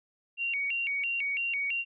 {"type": "tone with vibrato", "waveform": "sine", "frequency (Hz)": 2489, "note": "D#7", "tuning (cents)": 0, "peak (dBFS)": -28, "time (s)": [0.37, 1.85], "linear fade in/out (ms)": 50, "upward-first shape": "square", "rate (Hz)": 3, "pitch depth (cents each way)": 180, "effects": []}